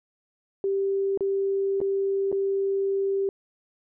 sine tone with dropouts, 392 Hz, G4, in tune, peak -22 dBFS, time 0.64-3.29 s, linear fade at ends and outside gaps 1 ms, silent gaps 1.175-1.207 / 1.804-1.814 / 2.317-2.326 s, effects none

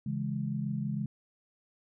sine chord, C# minor, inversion none, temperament equal, 138.59 / 164.81 / 207.7 Hz, C#3 / E3 / G#3, 0 / 0 / 0 cents, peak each -34 / -37 / -34 dBFS, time 0.06-1.06 s, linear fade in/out 5 ms, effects none

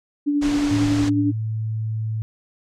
sine tone with tremolo, 290 Hz, D4, 22 cents flat, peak -16 dBFS, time 0.26-1.32 s, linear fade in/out 20 ms, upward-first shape sine, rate 11 Hz, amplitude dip 30%
pink low-pass noise, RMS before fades -30 dBFS, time 0.41-1.1 s, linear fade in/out 20 ms, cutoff 7400 Hz, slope 24 dB/octave
sine tone, 110 Hz, A2, in tune, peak -22 dBFS, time 0.71-2.22 s, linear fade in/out 0 ms
effects none

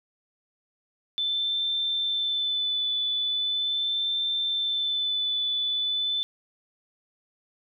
sine tone with vibrato, 3520 Hz, A7, in tune, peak -24 dBFS, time 1.18-6.23 s, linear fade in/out 0 ms, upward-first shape sine, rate 0.4 Hz, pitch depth 20 cents each way, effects none

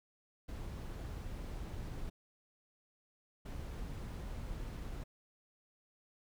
brown noise bursts at uneven times, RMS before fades -43 dBFS, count 2, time 0.48-2.1 / 3.45-5.04 s, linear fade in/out 10 ms, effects none

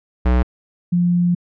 square / sine tone pair in turn, 61.74 / 175.49 Hz, B1 / F3, 0 / +9 cents, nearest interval octave + tritone, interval 1809 cents, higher second, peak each -13 dBFS, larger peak neither, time 0.25-0.43 / 0.92-1.35 s, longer second, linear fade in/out 10 ms, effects low-pass 2000 Hz 12 dB/octave

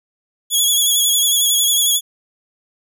15% pulse tone with vibrato, 3362 Hz, G#7, 20 cents sharp, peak -6 dBFS, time 0.5-2.01 s, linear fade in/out 50 ms, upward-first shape triangle, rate 11 Hz, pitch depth 51 cents each way, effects none

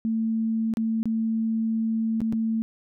sine tone with dropouts, 223.7 Hz, A3, 29 cents sharp, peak -22 dBFS, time 0.05-2.62 s, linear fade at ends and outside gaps 0 ms, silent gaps 0.738-0.771 / 1.03-1.056 / 2.205-2.216 / 2.325-2.332 s, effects none

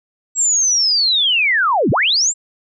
sine linear two-way sweep, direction down then up, 7680 to 87.31 to 7680 Hz, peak -12 dBFS, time 0.35-2.34 s, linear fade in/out 50 ms, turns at 1.91 s, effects none

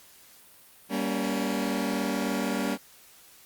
sawtooth chord, G diminished, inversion none, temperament just, 196 / 235.2 / 282.2 Hz, G3 / Bb3 / Db4, 0 / +16 / +31 cents, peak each -27 dBFS, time 0.89-2.78 s, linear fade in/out 50 ms, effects white hiss -54 dBFS RMS until 3.45 s + Opus 48 kbps

